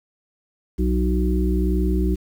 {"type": "harmonic tone", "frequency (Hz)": 61.74, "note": "B1", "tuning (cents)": 0, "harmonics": [1, 3, 5, 6], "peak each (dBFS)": [-19, -24, -26, -27], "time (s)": [0.78, 2.16], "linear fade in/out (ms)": 20, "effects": ["8-bit"]}